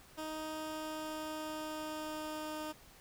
15% pulse tone with pitch glide, 312 to 307.9 Hz, D#4 to D#4, +5 to -18 cents, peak -33 dBFS, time 0.17-2.73 s, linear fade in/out 20 ms, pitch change -23 cents, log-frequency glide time 0.54-2.6 s, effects pink hiss -59 dBFS RMS until 3 s

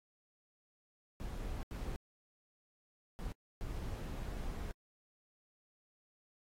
brown noise bursts at uneven times, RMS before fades -41 dBFS, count 4, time 1.2-1.63 / 1.71-1.96 / 3.19-3.32 / 3.61-4.71 s, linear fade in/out 0 ms, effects AAC 48 kbps

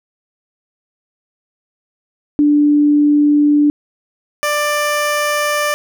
sine / 15% pulse tone pair in turn, 293.9 / 591.7 Hz, D4 / D5, +1 / +13 cents, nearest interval octave, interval 1212 cents, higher second, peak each -8 dBFS, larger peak neither, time 2.39-3.7 / 4.43-5.74 s, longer neither, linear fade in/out 0 ms, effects none

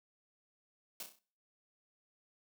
white noise with echo, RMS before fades -43 dBFS, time 1-1.03 s, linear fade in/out 2 ms, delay 32 ms, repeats 5, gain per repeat -6 dB, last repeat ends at 1.19 s, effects noise-tail reverb RT60 0.5 s tail -23 dB re dry + high-pass 200 Hz 12 dB/octave

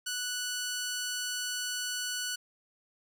10% pulse tone, 1480 Hz, F#6, in tune, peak -24 dBFS, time 0.06-2.36 s, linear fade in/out 10 ms, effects none

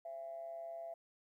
sine tone with amplitude modulation, 671 Hz, E5, 31 cents sharp, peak -40 dBFS, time 0.05-0.94 s, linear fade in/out 5 ms, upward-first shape sine, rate 141 Hz, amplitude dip 55%, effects tanh soft clip ceiling -36 dBFS + 13-bit

